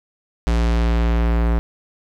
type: tone with low-pass filter sweep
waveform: square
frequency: 57.6 Hz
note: A#1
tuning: 20 cents flat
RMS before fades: -17 dBFS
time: 0.47-1.59 s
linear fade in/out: 0 ms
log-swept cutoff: 7200 to 1700 Hz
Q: 0.71
effects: 7-bit